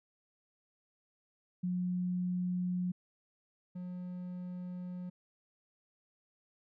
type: tone pair in turn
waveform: sine / triangle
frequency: 180 / 180 Hz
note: F#3 / F#3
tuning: -47 / -47 cents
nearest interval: unison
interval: 0 cents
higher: neither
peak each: -31 / -37 dBFS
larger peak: first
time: 1.63-2.92 / 3.75-5.1 s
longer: second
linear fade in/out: 10 ms
effects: none